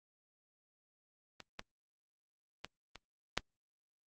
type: clicks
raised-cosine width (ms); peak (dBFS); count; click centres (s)
0.2; -29 / -23 / -24 / -29 / -12; 5; 1.403 / 1.594 / 2.646 / 2.957 / 3.376
effects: Opus 32 kbps